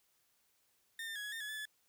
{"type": "tone with pitch steps", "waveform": "30% pulse", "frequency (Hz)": [1820, 1800, 1669, 1682, 1815, 1694, 1735, 1718], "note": ["A#6", "A6", "G#6", "G#6", "A#6", "G#6", "A6", "A6"], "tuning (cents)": [-42, 39, 8, 22, -47, 34, -25, -42], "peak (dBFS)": -38, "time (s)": [0.99, 1.654], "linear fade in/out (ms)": 2, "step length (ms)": 83, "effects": ["white hiss -75 dBFS RMS until 1.88 s"]}